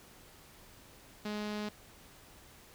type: tone with low-pass filter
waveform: sawtooth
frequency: 209.8 Hz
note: G#3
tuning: 18 cents sharp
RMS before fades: -38 dBFS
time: 1.25-1.69 s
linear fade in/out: 5 ms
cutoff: 4600 Hz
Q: 1.5
effects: pink hiss -57 dBFS RMS until 2.74 s